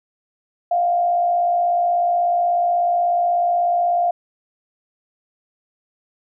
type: tone with frequency modulation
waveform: sine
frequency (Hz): 700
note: F5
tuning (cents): +4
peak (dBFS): -15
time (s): 0.71-4.11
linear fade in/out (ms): 5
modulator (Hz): 56.4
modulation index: 0.44
effects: none